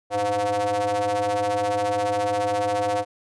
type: ring-modulated tone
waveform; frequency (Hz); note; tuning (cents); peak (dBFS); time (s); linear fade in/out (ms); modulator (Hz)
square; 101.3; G#2; -43; -19; 0.1-3.05; 50; 615
effects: resampled to 24000 Hz

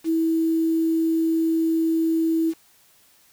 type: tone with quantisation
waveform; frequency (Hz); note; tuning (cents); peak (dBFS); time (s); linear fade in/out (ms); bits
sine; 324.8; E4; -26; -18; 0.04-2.54; 50; 7
effects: white hiss -57 dBFS RMS until 3.32 s

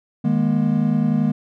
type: chord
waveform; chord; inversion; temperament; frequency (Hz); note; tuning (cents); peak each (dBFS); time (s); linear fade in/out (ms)
triangle; D# suspended fourth; none; equal with one note detuned; 155.56 / 207.7 / 238.4; D#3 / G#3 / A#3; 0 / 0 / +39; -19 / -18 / -18; 0.24-1.32; 10
effects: none

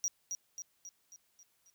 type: tone with echo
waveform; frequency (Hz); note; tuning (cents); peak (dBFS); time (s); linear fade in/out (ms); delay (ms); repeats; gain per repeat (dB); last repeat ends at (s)
triangle; 5760; F#8; -47; -29; 0.04-0.08; 0; 270; 6; -5; 1.7
effects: white hiss -74 dBFS RMS until 1.74 s

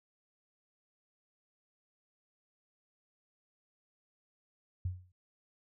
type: tone with exponential decay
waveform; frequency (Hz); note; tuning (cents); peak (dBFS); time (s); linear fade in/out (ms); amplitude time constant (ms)
sine; 91; F#2; -28; -29; 4.85-5.12; 5; 57
effects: none

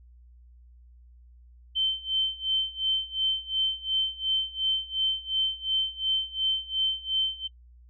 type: tone with tremolo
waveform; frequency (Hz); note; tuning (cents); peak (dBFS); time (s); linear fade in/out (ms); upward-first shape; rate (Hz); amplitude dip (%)
sine; 3093; G7; -24; -21; 1.75-7.48; 20; sine; 2.8; 90
effects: noise-tail reverb RT60 0.1 s tail -24 dB re dry + added 60 Hz sine -50 dBFS peak until 7.89 s

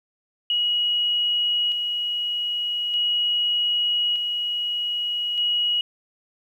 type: tone with tremolo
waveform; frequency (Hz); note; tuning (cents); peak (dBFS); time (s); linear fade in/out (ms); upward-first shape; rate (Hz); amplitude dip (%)
sine; 2905; F#7; -32; -19; 0.5-5.81; 2; square; 0.41; 35
effects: 9-bit

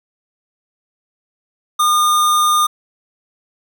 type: tone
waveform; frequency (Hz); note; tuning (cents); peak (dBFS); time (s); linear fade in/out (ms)
square; 1215; D#6; -42; -12; 1.79-2.67; 10
effects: none

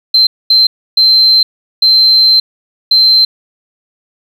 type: tone bursts at uneven times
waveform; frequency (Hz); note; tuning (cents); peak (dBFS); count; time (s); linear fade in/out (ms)
sine; 4110; C8; -32; -3; 5; 0.14-0.27 / 0.5-0.67 / 0.97-1.43 / 1.82-2.4 / 2.91-3.25; 5
effects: tanh soft clip ceiling 0 dBFS + 7-bit

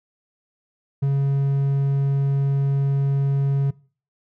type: tone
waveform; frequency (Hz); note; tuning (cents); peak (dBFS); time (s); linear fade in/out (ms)
triangle; 138.6; C#3; 0; -15; 1.02-3.71; 10
effects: noise-tail reverb RT60 0.4 s tail -21 dB re dry

